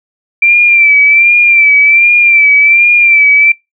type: tone with vibrato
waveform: sine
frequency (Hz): 2349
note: D7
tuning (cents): 0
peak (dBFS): -3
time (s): 0.42-3.52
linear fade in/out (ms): 5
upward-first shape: sine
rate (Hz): 1.3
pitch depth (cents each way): 53
effects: noise-tail reverb RT60 0.2 s tail -24 dB re dry